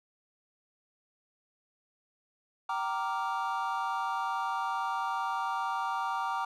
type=chord; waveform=triangle; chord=G minor seventh; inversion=none; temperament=equal with one note detuned; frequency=772.3 / 932.3 / 1174.7 / 1396.9 Hz; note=G5 / Bb5 / D6 / F6; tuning=-26 / 0 / 0 / 0 cents; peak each=-34 / -32 / -33 / -38 dBFS; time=2.69-6.45 s; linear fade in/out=5 ms; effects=none